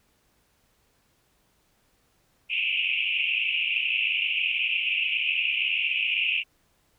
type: band-pass noise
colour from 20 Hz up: pink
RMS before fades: -26 dBFS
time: 2.49-6.44 s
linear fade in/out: 50 ms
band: 2400 to 2900 Hz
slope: 96 dB/octave
effects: pink hiss -67 dBFS RMS until 6.98 s